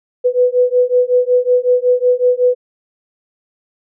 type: beating tone pair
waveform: sine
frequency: 493.9 / 499.3 Hz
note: B4 / B4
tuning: 0 / +19 cents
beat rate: 5.4 Hz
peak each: -13 dBFS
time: 0.24-2.55 s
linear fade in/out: 20 ms
effects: none